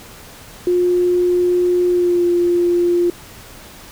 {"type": "tone with pitch glide", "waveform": "sine", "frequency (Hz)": [356.4, 349.3], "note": ["F4", "F4"], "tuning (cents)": [35, 0], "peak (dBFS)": -12, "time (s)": [0.67, 3.1], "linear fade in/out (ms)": 2, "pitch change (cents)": -35, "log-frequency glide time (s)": [1.88, 2.25], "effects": ["pink hiss -39 dBFS RMS until 3.91 s"]}